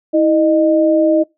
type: tone pair together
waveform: sine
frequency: 324.1 / 614.3 Hz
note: E4 / D#5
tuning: -29 / -22 cents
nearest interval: major seventh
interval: 1107 cents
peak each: -12 dBFS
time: 0.13-1.24 s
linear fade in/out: 20 ms
effects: noise-tail reverb RT60 0.2 s tail -23 dB re dry